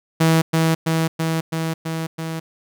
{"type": "tone with echo", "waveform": "sawtooth", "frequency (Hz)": 162.1, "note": "E3", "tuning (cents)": -29, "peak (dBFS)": -9, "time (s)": [0.2, 0.42], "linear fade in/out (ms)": 10, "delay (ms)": 330, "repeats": 6, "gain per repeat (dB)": -2, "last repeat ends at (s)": 2.4, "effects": []}